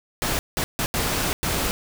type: noise bursts at uneven times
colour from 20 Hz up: pink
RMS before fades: -24 dBFS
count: 5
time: 0.22-0.39 / 0.57-0.64 / 0.79-0.86 / 0.94-1.33 / 1.43-1.71 s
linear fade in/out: 0 ms
effects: none